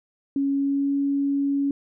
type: tone with pitch glide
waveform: sine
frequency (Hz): 277.2 to 279.9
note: C#4 to C#4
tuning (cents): 0 to +17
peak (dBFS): -20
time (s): 0.36-1.71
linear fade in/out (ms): 2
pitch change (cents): +17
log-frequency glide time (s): 0.52-0.94
effects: none